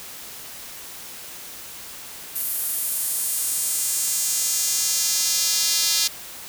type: tone with high-pass filter sweep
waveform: square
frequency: 186.6 Hz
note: F#3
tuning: 15 cents sharp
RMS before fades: -23 dBFS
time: 2.35-6.08 s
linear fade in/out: 10 ms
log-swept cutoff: 12000 to 4600 Hz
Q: 1.7
effects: white hiss -38 dBFS RMS until 6.48 s